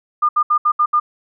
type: tone bursts at uneven times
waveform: sine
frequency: 1209 Hz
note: D6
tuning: 50 cents sharp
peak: -11 dBFS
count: 6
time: 0.22-0.29 / 0.36-0.43 / 0.5-0.58 / 0.65-0.72 / 0.79-0.86 / 0.93-1 s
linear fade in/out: 10 ms
effects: none